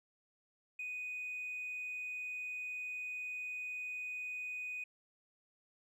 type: tone with hard clipping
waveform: triangle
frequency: 2489 Hz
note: D#7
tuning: in tune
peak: -39 dBFS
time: 0.79-4.84 s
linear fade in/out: 5 ms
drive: 2 dB
effects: none